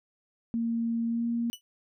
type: tone with pitch glide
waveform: sine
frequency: 230.9 to 234.3 Hz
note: A#3 to A#3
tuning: -16 to +9 cents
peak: -26 dBFS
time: 0.54-1.5 s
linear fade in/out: 0 ms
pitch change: +25 cents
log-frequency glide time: 1.07-1.26 s
type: tone with exponential decay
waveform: sawtooth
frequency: 2960 Hz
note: F#7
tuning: in tune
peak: -30 dBFS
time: 1.53-1.61 s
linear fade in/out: 0 ms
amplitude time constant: 17 ms
effects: none